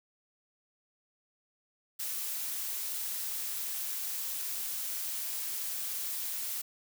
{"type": "noise", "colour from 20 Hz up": "blue", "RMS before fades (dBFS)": -36, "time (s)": [1.99, 6.62], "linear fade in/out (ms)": 10, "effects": []}